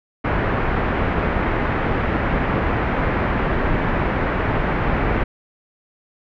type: low-pass noise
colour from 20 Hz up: pink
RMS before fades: -20 dBFS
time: 0.24-5.24 s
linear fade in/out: 10 ms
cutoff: 2100 Hz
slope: 24 dB/octave
effects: none